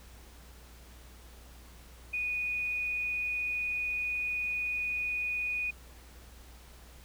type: tone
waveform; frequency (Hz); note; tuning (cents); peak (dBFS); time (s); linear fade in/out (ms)
sine; 2471; D#7; -13; -30; 2.13-5.71; 10
effects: added 60 Hz sine -51 dBFS peak until 7.04 s + pink hiss -56 dBFS RMS until 7.04 s